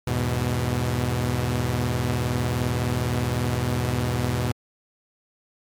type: chord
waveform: sawtooth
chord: E major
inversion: none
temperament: equal with one note detuned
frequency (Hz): 81.08 / 103.83 / 123.47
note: E2 / G#2 / B2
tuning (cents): -28 / 0 / 0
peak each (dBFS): -25 / -25 / -20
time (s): 0.07-4.52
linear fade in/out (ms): 5
effects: MP3 96 kbps